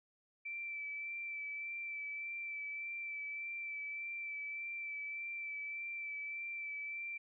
sine tone with vibrato, 2329 Hz, D7, 15 cents flat, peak -40 dBFS, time 0.45-7.18 s, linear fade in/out 10 ms, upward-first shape sine, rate 1.7 Hz, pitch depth 21 cents each way, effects none

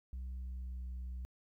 sine tone with pitch glide, 63.4 to 62.45 Hz, B1 to B1, +46 to +20 cents, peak -37 dBFS, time 0.13-1.25 s, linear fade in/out 0 ms, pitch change -26 cents, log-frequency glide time 0.29-0.85 s, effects tanh soft clip ceiling -39 dBFS + 13-bit

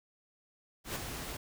pink noise with ADSR envelope, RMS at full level -35 dBFS, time 0.84-1.37 s, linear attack 120 ms, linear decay 6 ms, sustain -6 dB, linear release 7 ms, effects none

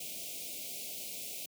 white band-stop noise, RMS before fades -42 dBFS, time 0-1.46 s, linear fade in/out 5 ms, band 740 to 2200 Hz, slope 96 dB/octave, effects high-pass 150 Hz 12 dB/octave

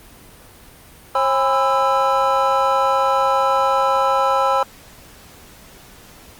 triangle tone cluster, 539 / 814 / 1005 / 1321 Hz, C#5 / G#5 / B5 / E6, -49 / -35 / +30 / +3 cents, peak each -18 dBFS, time 1.15-4.63 s, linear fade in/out 2 ms, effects pink hiss -44 dBFS RMS until 6.39 s + Opus 32 kbps

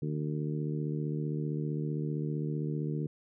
harmonic tone, 75.4 Hz, D2, 46 cents sharp, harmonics 2 / 3 / 4 / 5 / 6, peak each -32 / -40 / -39 / -41 / -44 dBFS, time 0.02-3.07 s, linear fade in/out 5 ms, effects none

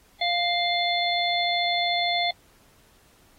harmonic tone with a mistuned harmonic, 698.5 Hz, F5, in tune, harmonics 1 / 3 / 5 / 6, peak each -25 / -28 / -27 / -31 dBFS, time 0.21-2.31 s, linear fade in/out 5 ms, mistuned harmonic 6, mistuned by +23 cents, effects pink hiss -59 dBFS RMS until 3.38 s + AAC 48 kbps

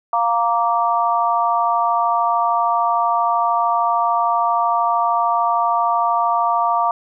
sine chord, Bb major, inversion second, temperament just, 699.2 / 932.3 / 1165.4 Hz, F5 / Bb5 / D6, +2 / 0 / -14 cents, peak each -19 dBFS, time 0.13-6.91 s, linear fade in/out 2 ms, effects none

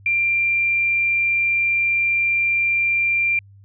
sine tone, 2375 Hz, D7, 19 cents sharp, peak -16 dBFS, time 0.06-3.39 s, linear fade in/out 2 ms, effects added 99 Hz sine -44 dBFS peak until 3.64 s

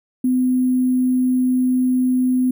sine tone with sample-and-hold, 254.2 Hz, C4, 50 cents flat, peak -14 dBFS, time 0.24-2.51 s, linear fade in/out 5 ms, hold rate 11025 Hz, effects none

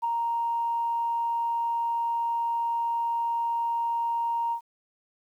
sine tone with ADSR envelope, 932.3 Hz, A#5, in tune, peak -21 dBFS, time 0.02-4.61 s, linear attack 25 ms, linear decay 5 ms, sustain -3 dB, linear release 87 ms, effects tanh soft clip ceiling -18 dBFS + 10-bit

